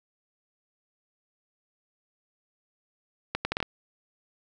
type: accelerating click train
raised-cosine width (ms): 0.3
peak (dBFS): -11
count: 6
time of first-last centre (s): 3.35-3.627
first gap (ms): 100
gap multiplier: 0.7
effects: none